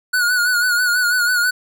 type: tone with vibrato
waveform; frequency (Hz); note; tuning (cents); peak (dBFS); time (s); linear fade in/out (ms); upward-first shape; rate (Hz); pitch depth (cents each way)
square; 1460; F#6; -24; -15; 0.13-1.51; 10; sine; 6.1; 51
effects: none